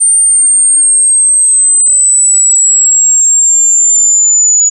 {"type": "linear sweep", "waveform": "sine", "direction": "down", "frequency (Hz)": [8890, 6870], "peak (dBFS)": -4, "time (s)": [0, 4.7], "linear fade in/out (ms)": 20, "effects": []}